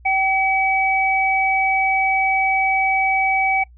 sine tone pair together, 770 / 2280 Hz, G5 / C#7, -31 / +48 cents, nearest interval octave + perfect fifth, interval 1879 cents, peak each -18 dBFS, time 0.05-3.64 s, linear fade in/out 10 ms, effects noise-tail reverb RT60 0.1 s tail -23 dB re dry + added 60 Hz sine -43 dBFS peak until 3.77 s

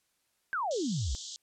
sine exponential sweep, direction down, 1635 to 54.5 Hz, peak -29 dBFS, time 0.53-1.15 s, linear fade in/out 0 ms
white band-pass noise, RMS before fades -43 dBFS, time 0.71-1.36 s, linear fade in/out 0 ms, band 3100 to 7600 Hz, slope 96 dB/octave
effects white hiss -75 dBFS RMS until 1.42 s + low-pass 12000 Hz 12 dB/octave

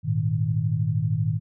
sine chord, Ab suspended second, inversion none, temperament equal, 103.83 / 116.54 / 155.56 Hz, Ab2 / Bb2 / Eb3, 0 / 0 / 0 cents, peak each -26 / -25 / -25 dBFS, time 0.03-1.4 s, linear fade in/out 50 ms, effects none

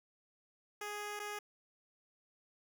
10% pulse tone with dropouts, 415.3 Hz, G#4, in tune, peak -32 dBFS, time 0.81-1.39 s, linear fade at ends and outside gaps 5 ms, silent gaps 1.194-1.198 s, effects none

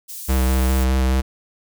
white high-pass noise, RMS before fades -33 dBFS, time 0.08-0.85 s, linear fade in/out 20 ms, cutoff 6000 Hz, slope 12 dB/octave
square tone with vibrato, 65 Hz, C2, 11 cents flat, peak -16 dBFS, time 0.28-1.22 s, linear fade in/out 20 ms, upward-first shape square, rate 4.8 Hz, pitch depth 15 cents each way
effects none

